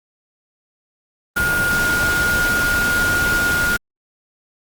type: tone in noise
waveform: sine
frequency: 1428 Hz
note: F6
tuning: 38 cents sharp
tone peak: -16 dBFS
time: 1.36-3.77 s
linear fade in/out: 10 ms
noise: pink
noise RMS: -23 dBFS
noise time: 1.36-3.77 s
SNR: +4 dB
effects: Opus 32 kbps